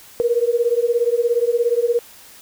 sine beating tone pair, 466.2 / 483.2 Hz, A#4 / B4, 0 / -38 cents, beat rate 17 Hz, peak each -18 dBFS, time 0.2-1.99 s, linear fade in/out 0 ms, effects white hiss -44 dBFS RMS until 2.41 s

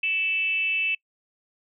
sine tone with frequency modulation, 2636 Hz, E7, 1 cent flat, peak -22 dBFS, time 0.03-0.95 s, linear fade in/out 5 ms, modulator 370 Hz, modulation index 0.48, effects noise-tail reverb RT60 0.1 s tail -25 dB re dry

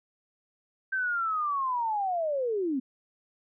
sine linear sweep, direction down, 1568 to 246.9 Hz, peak -26 dBFS, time 0.92-2.8 s, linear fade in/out 10 ms, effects none

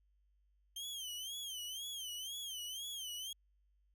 sawtooth tone with vibrato, 3141 Hz, G7, 3 cents sharp, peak -39 dBFS, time 0.76-3.33 s, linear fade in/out 5 ms, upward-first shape sine, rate 2 Hz, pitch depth 130 cents each way, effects added 50 Hz sine -70 dBFS peak until 3.94 s

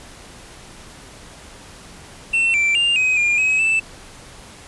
triangle tone with pitch steps, 2699 / 2343 / 2798 / 2524 / 2409 / 2549 / 2642 Hz, E7 / D7 / F7 / D#7 / D7 / D#7 / E7, +40 / -5 / +3 / +24 / +43 / +41 / +3 cents, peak -13 dBFS, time 2.33-3.8 s, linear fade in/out 10 ms, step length 210 ms, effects pink hiss -41 dBFS RMS until 4.67 s + resampled to 24000 Hz

